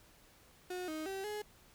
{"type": "tone with pitch steps", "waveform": "35% pulse", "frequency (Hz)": [362.9, 312.5, 386.6, 420.1], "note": ["F#4", "D#4", "G4", "G#4"], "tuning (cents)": [-34, 8, -24, 20], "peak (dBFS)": -37, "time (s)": [0.7, 1.42], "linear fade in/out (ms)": 5, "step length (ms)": 180, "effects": ["pink hiss -63 dBFS RMS until 1.74 s"]}